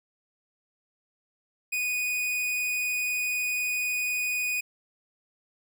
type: tone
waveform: 45% pulse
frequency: 2478 Hz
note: D#7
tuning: 8 cents flat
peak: -26 dBFS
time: 1.72-4.61 s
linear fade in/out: 10 ms
effects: none